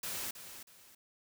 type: noise with echo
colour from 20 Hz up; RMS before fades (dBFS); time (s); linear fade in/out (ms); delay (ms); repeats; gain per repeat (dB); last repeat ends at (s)
white; -39; 0.03-0.31; 5; 320; 2; -10; 0.95
effects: none